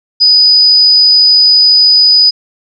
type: tone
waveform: sine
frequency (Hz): 4973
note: D#8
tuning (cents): -2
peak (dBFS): -3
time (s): 0.2-2.31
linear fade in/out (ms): 20
effects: none